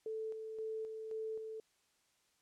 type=tone with tremolo; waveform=sine; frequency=440 Hz; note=A4; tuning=in tune; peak=-38 dBFS; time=0.06-1.6 s; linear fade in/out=2 ms; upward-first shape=square; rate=1.9 Hz; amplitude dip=40%; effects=white hiss -75 dBFS RMS until 2.41 s + low-pass 9000 Hz 12 dB/octave